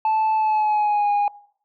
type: tone with pitch glide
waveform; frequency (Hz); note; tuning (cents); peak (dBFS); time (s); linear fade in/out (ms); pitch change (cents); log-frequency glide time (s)
sine; 874 to 820.2; A5 to G#5; -12 to -22; -14; 0.05-1.28; 2; -110; 0.35-1.11
effects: noise-tail reverb RT60 0.6 s tail -23 dB re dry + tanh soft clip ceiling -16 dBFS